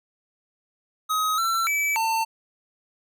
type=tone with pitch steps; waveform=square; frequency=1265 / 1345 / 2303 / 897 Hz; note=D#6 / E6 / D7 / A5; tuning=+28 / +34 / -34 / +33 cents; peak=-22 dBFS; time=1.09-2.25 s; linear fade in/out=20 ms; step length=290 ms; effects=none